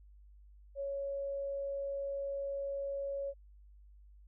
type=tone; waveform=sine; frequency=556 Hz; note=C#5; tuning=5 cents sharp; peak=-35 dBFS; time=0.75-3.34 s; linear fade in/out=50 ms; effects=added 50 Hz sine -55 dBFS peak until 4.27 s